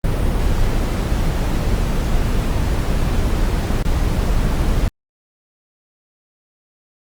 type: noise with dropouts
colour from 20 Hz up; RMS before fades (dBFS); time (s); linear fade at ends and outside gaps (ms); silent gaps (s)
brown; -17; 0.04-4.88; 2; 3.827-3.849
effects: Opus 32 kbps